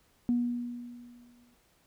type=tone with exponential decay; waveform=sine; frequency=241.4 Hz; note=B3; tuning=39 cents flat; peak=-22 dBFS; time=0.29-1.54 s; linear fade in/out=0 ms; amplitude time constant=270 ms; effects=tanh soft clip ceiling -18 dBFS + pink hiss -67 dBFS RMS until 1.86 s